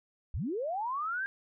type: linear sweep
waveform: sine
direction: up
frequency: 43.65 to 1625 Hz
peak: -31 dBFS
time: 0.34-1.26 s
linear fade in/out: 0 ms
effects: none